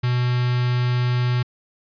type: tone with notch filter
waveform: square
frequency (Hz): 123.47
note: B2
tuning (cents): 0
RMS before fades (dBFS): -20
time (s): 0.03-1.43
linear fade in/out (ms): 10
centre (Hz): 510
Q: 0.6
effects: resampled to 11025 Hz